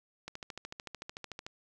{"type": "click train", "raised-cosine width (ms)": 0.2, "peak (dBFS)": -24, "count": 17, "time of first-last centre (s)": [0.28, 1.465], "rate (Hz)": 13.5, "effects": []}